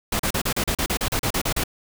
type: noise bursts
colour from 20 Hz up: pink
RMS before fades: -23 dBFS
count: 14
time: 0.12-1.638 s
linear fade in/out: 5 ms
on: 75 ms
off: 36 ms
effects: none